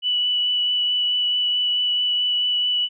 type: tone with vibrato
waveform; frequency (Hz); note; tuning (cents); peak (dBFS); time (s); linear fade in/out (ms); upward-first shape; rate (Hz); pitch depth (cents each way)
sine; 2960; F#7; 0; -18; 0.02-2.89; 50; triangle; 4.6; 12
effects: none